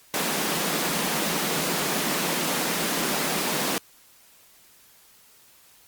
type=high-pass noise; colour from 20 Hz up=pink; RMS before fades=-26 dBFS; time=0.14-3.78 s; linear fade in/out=0 ms; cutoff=150 Hz; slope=96 dB/octave; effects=white hiss -55 dBFS RMS until 5.87 s + Opus 48 kbps